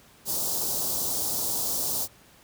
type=band-stop noise; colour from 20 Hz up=white; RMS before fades=-28 dBFS; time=0.25-2.08 s; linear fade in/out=50 ms; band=950 to 4400 Hz; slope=24 dB/octave; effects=pink hiss -55 dBFS RMS until 2.43 s + high-pass 60 Hz 12 dB/octave